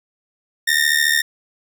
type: ring-modulated tone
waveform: sawtooth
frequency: 1828 Hz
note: A#6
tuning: 34 cents flat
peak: -8 dBFS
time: 0.67-1.22 s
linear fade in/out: 10 ms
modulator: 37 Hz
effects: none